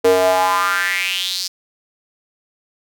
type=tone with high-pass filter sweep; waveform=square; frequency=92.5 Hz; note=F#2; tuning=in tune; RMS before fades=-17 dBFS; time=0.04-1.48 s; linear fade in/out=10 ms; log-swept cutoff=430 to 5100 Hz; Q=5.1; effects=none